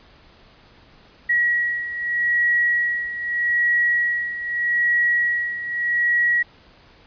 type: beating tone pair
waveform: sine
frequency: 1914 / 1914.81 Hz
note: A#6 / A#6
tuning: +45 / +46 cents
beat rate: 0.81 Hz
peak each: -19 / -24 dBFS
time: 1.29-6.43 s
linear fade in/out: 10 ms
effects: pink hiss -51 dBFS RMS until 7.06 s + resampled to 11025 Hz